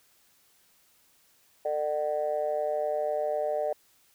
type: tone with amplitude modulation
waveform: sine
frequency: 600 Hz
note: D5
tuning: 37 cents sharp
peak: -21 dBFS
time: 1.65-3.73 s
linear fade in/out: 5 ms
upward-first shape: sine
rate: 152 Hz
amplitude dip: 100%
effects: tanh soft clip ceiling -18 dBFS + white hiss -64 dBFS RMS until 4.14 s